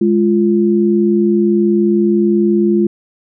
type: tone pair together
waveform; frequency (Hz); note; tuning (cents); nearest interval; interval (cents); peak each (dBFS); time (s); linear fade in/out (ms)
sine; 207.7 / 346.4; G#3 / F4; 0 / -14; major sixth; 886; -12; 0.01-2.87; 5
effects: none